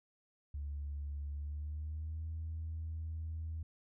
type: tone with pitch glide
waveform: sine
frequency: 72 to 80.35 Hz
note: D2 to E2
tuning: -34 to -44 cents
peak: -37 dBFS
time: 0.54-3.63 s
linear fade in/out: 5 ms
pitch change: +190 cents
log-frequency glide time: 1.31-2.27 s
effects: tanh soft clip ceiling -34 dBFS